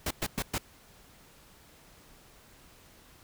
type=noise bursts; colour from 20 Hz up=pink; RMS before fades=-31 dBFS; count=4; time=0.06-0.582 s; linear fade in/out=5 ms; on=48 ms; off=110 ms; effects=pink hiss -57 dBFS RMS until 3.23 s